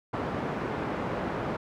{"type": "band-pass noise", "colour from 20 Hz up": "pink", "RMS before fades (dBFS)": -32, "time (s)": [0.13, 1.57], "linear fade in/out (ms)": 10, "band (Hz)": [130, 1300], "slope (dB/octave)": 12, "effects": []}